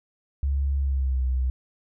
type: tone with pitch glide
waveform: sine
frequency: 69.3 to 63.92 Hz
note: C#2 to C2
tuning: 0 to -40 cents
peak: -21 dBFS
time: 0.43-1.5 s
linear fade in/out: 0 ms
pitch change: -140 cents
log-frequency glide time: 0.79-1.23 s
effects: none